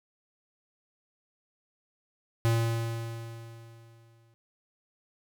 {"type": "tone with exponential decay", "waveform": "square", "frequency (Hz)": 115, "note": "A#2", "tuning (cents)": -23, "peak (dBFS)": -22, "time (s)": [2.45, 4.34], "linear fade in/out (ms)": 0, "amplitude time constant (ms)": 410, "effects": []}